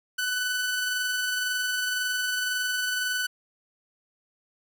sawtooth tone with amplitude modulation, 1496 Hz, F#6, 19 cents sharp, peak -21 dBFS, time 0.18-3.27 s, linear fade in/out 10 ms, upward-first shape sine, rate 21.9 Hz, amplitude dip 25%, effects 10-bit

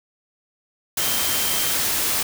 sine tone in noise, 3143 Hz, G7, 4 cents sharp, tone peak -31 dBFS, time 1-1.74 s, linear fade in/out 5 ms, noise white, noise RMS -22 dBFS, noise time 0.97-2.23 s, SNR -12 dB, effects none

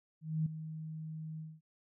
sine tone with ADSR envelope, 157.6 Hz, D#3, 23 cents sharp, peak -28 dBFS, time 0.21-1.61 s, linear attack 250 ms, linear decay 5 ms, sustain -12 dB, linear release 220 ms, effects none

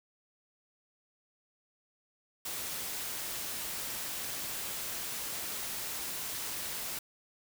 white noise, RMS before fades -38 dBFS, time 2.45-6.99 s, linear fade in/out 5 ms, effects none

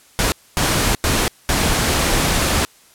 pink noise bursts at uneven times, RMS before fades -17 dBFS, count 4, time 0.19-0.32 / 0.57-0.95 / 1.04-1.28 / 1.49-2.65 s, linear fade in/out 0 ms, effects white hiss -50 dBFS RMS until 2.94 s + low-pass 12000 Hz 12 dB/octave

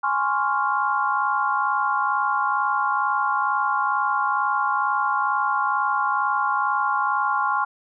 sine chord, Db major seventh, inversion second, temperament equal, 830.6 / 1046.5 / 1108.7 / 1396.9 Hz, Ab5 / C6 / Db6 / F6, 0 / 0 / 0 / 0 cents, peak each -25 dBFS, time 0.03-7.65 s, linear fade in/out 10 ms, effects none

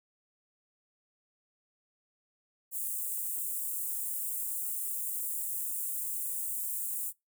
white high-pass noise, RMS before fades -35 dBFS, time 2.71-7.13 s, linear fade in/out 50 ms, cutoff 7800 Hz, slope 48 dB/octave, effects noise-tail reverb RT60 0.2 s tail -24 dB re dry

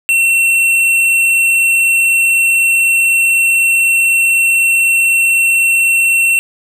sine tone with hard clipping, 2712 Hz, E7, 49 cents sharp, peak -10 dBFS, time 0.09-6.39 s, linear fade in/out 0 ms, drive 10 dB, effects none

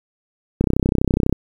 click train, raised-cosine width 3 ms, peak -3 dBFS, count 24, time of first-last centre 0.61-1.327 s, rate 32.1 Hz, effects 7-bit

